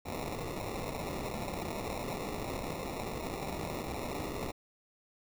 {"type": "noise with sample-and-hold", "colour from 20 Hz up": "white", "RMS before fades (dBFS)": -38, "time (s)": [0.05, 4.52], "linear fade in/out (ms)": 20, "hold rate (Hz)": 1575, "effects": []}